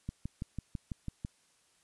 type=click train; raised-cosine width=5 ms; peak=-24 dBFS; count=8; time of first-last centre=0.09-1.249 s; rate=6.04 Hz; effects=white hiss -69 dBFS RMS until 1.83 s + resampled to 24000 Hz